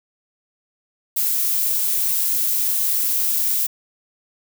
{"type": "noise", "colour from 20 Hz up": "violet", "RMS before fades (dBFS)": -20, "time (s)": [1.16, 3.67], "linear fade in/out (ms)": 10, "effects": []}